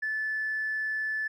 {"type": "tone with tanh clipping", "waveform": "triangle", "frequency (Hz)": 1742, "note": "A6", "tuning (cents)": -18, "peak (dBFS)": -28, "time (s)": [0.02, 1.28], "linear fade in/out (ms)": 10, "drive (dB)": 4, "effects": []}